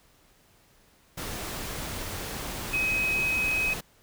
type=tone in noise; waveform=sine; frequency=2535 Hz; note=D#7; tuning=32 cents sharp; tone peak=-24 dBFS; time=2.73-3.74 s; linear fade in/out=10 ms; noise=pink; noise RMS=-35 dBFS; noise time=1.17-3.81 s; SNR=+8 dB; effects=pink hiss -61 dBFS RMS until 4.02 s